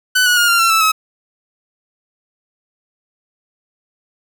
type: tone with pitch steps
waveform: sawtooth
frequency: 1500 / 1461.5 / 1424 / 1387.5 / 1351.9 / 1317.2 / 1283.4 Hz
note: F#6 / F#6 / F6 / F6 / E6 / E6 / E6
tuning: +23 / -22 / +33 / -12 / +43 / -2 / -47 cents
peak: -7 dBFS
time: 0.15-0.92 s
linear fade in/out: 10 ms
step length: 110 ms
effects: none